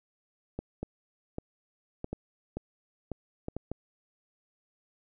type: clicks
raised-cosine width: 2 ms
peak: -21 dBFS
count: 10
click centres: 0.59 / 0.83 / 1.384 / 2.044 / 2.13 / 2.57 / 3.117 / 3.484 / 3.566 / 3.716 s
effects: none